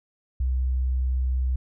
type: tone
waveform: sine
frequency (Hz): 63.9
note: C2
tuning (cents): -40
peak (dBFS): -21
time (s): 0.4-1.56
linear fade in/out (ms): 5
effects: none